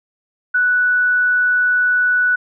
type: tone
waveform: sine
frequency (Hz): 1480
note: F#6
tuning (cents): 0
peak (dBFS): -12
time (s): 0.54-2.36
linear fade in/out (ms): 10
effects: none